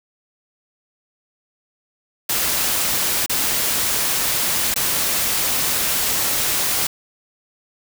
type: noise with dropouts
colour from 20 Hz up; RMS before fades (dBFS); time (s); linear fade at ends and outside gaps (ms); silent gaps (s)
white; -20; 2.29-6.87; 5; 3.262-3.295 / 4.742-4.759
effects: none